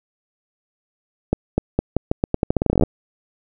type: accelerating click train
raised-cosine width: 2 ms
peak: -3 dBFS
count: 20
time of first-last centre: 1.33-2.836 s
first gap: 250 ms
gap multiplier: 0.84
effects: none